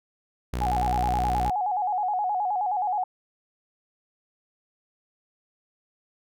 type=tone; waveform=sawtooth; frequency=61.6 Hz; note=B1; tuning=4 cents flat; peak=-23 dBFS; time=0.53-1.5 s; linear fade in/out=5 ms
type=tone with vibrato; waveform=sine; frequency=784 Hz; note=G5; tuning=in tune; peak=-23 dBFS; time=0.61-3.04 s; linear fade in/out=5 ms; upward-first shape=square; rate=9.5 Hz; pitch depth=110 cents each way
effects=none